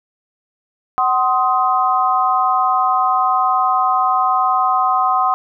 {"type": "chord", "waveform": "sine", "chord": "C diminished", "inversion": "second", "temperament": "just", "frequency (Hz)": [753.5, 1046.5, 1255.8], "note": ["Gb5", "C6", "Eb6"], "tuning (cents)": [31, 0, 16], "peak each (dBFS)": -17, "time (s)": [0.98, 5.34], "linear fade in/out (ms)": 0, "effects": []}